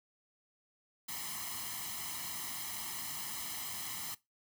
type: noise with comb filter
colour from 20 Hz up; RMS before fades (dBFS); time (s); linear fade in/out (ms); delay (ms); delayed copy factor
white; -41; 1.08-4.15; 10; 0.98; +0.8
effects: noise-tail reverb RT60 0.2 s tail -20 dB re dry + high-pass 80 Hz 12 dB/octave